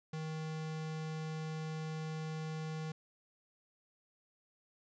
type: tone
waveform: square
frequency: 157.5 Hz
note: D#3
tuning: 21 cents sharp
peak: -39 dBFS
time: 0.13-2.92 s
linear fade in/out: 5 ms
effects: resampled to 16000 Hz + 12-bit